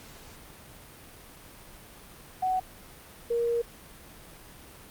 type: tone pair in turn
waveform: sine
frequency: 746 / 470 Hz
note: F#5 / A#4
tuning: +14 / +14 cents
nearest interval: minor sixth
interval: 800 cents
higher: first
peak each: -24 / -24 dBFS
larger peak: neither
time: 2.42-2.6 / 3.3-3.62 s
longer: second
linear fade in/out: 10 ms
effects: pink hiss -49 dBFS RMS until 4.9 s + Opus 48 kbps